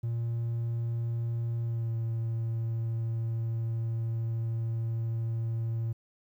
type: tone with pitch glide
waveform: triangle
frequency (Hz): 116.54 to 114.14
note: A#2 to A#2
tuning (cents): 0 to -36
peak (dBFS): -26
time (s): 0.03-5.93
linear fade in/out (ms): 10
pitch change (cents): -36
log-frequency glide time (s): 1.63-1.93
effects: tanh soft clip ceiling -22 dBFS + 11-bit